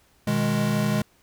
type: chord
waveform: square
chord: G# minor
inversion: first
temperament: equal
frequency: 123.47 / 155.56 / 207.7 Hz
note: B2 / D#3 / G#3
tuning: 0 / 0 / 0 cents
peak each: -28 / -28 / -24 dBFS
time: 0.27-1.02 s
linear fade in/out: 5 ms
effects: pink hiss -61 dBFS RMS until 1.22 s